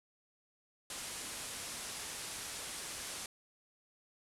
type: low-pass noise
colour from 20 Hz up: white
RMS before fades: -44 dBFS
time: 0.9-3.26 s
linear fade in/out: 2 ms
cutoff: 11000 Hz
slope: 48 dB/octave
effects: none